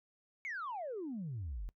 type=exponential sweep; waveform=sine; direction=down; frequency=2258 to 39.55 Hz; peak=-37 dBFS; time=0.45-1.69 s; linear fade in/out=0 ms; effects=noise-tail reverb RT60 0.1 s tail -23 dB re dry + tanh soft clip ceiling -35 dBFS